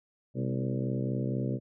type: harmonic tone with a mistuned harmonic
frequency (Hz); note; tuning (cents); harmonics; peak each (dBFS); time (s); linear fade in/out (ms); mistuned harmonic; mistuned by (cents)
64.2; C2; -32; 2 / 3 / 4 / 5 / 6 / 7 / 8 / 9; -31 / -35 / -37 / -39 / -41 / -42 / -43 / -44; 0.34-1.6; 50; 3; +77
effects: none